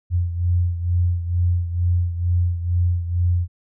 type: beating tone pair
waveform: sine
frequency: 87.31 / 89.51 Hz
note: F2 / F2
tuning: 0 / +43 cents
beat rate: 2.2 Hz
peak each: -18 / -24 dBFS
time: 0.1-3.48 s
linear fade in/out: 50 ms
effects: none